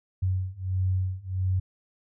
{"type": "beating tone pair", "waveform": "sine", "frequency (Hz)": [92.5, 94], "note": ["F#2", "F#2"], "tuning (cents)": [0, 28], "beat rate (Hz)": 1.5, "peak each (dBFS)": [-28, -27], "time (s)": [0.22, 1.6], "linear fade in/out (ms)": 10, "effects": []}